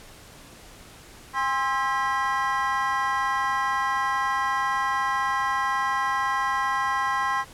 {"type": "tone cluster", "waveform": "triangle", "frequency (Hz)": [809, 1053, 1315, 1616, 1943], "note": ["G#5", "C6", "E6", "G#6", "B6"], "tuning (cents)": [-46, 11, -5, -48, -29], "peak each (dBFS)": [-28, -23, -32, -31, -29], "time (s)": [1.33, 7.45], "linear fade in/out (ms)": 50, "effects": ["pink hiss -47 dBFS RMS until 7.53 s", "low-pass 12000 Hz 12 dB/octave"]}